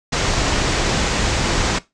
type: low-pass noise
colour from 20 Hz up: pink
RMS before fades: -19 dBFS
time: 0.12-1.79 s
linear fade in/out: 10 ms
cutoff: 7700 Hz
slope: 48 dB/octave
effects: noise-tail reverb RT60 0.2 s tail -18 dB re dry